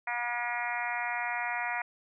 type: harmonic tone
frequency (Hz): 240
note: B3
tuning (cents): -49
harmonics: 3 / 4 / 5 / 6 / 7 / 8 / 9 / 10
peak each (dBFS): -37 / -37 / -44 / -39 / -42 / -36 / -39 / -40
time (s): 0.07-1.82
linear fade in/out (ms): 5
effects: none